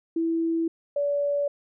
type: tone pair in turn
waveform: sine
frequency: 329.6 / 573.8 Hz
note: E4 / D5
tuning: 0 / -40 cents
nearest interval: minor seventh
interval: 960 cents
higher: second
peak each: -22 dBFS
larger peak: neither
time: 0.16-0.68 / 0.96-1.48 s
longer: neither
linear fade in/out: 5 ms
effects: none